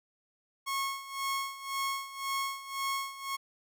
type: tone with tremolo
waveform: sawtooth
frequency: 1093 Hz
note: C#6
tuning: 25 cents flat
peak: -26 dBFS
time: 0.66-3.37 s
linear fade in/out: 20 ms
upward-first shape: sine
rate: 1.9 Hz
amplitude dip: 80%
effects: none